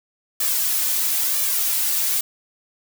blue noise with flanger, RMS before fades -21 dBFS, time 0.4-2.21 s, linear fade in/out 5 ms, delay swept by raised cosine 1.7 to 3.4 ms, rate 1 Hz, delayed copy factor +0.75, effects none

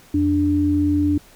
sine tone pair together, 86.5 / 294 Hz, F2 / D4, -16 / +2 cents, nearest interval octave + major sixth, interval 2118 cents, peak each -22 / -16 dBFS, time 0.14-1.18 s, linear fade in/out 5 ms, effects pink hiss -49 dBFS RMS until 1.35 s

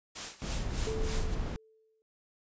white noise with tremolo, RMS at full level -38 dBFS, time 0.15-1.35 s, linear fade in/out 10 ms, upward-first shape sine, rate 3.3 Hz, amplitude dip 85%
brown noise, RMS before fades -33 dBFS, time 0.42-1.56 s, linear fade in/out 0 ms
sine tone with exponential decay, 440 Hz, A4, in tune, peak -32 dBFS, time 0.87-2.02 s, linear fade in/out 0 ms, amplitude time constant 250 ms
effects resampled to 16000 Hz

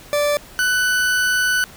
40% pulse tone pair in turn, 585 / 1493.4 Hz, D5 / F#6, -7 / +16 cents, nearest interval octave + major third, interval 1623 cents, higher second, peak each -15 dBFS, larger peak neither, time 0.13-0.37 / 0.59-1.64 s, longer second, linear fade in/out 0 ms, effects pink hiss -42 dBFS RMS until 1.76 s

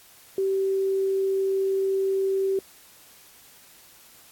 sine tone, 386.7 Hz, G4, 24 cents flat, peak -21 dBFS, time 0.38-2.59 s, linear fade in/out 2 ms, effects white hiss -52 dBFS RMS until 4.31 s + AAC 64 kbps

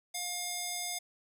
square tone with band-pass filter, 712 Hz, F5, 33 cents sharp, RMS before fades -37 dBFS, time 0.14-0.99 s, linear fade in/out 10 ms, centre 8100 Hz, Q 0.92, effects none

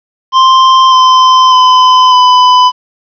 square tone with pitch steps, 1046.5 / 1031.5 / 1016.7 / 1002.1 Hz, C6 / C6 / B5 / B5, 0 / -25 / +50 / +25 cents, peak -3 dBFS, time 0.32-2.72 s, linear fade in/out 50 ms, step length 600 ms, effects resampled to 11025 Hz + 7-bit

